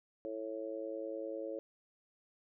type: harmonic tone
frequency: 110 Hz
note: A2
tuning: in tune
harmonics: 3 / 4 / 5 / 6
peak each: -44 / -44 / -41 / -55 dBFS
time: 0.25-1.59 s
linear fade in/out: 0 ms
effects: none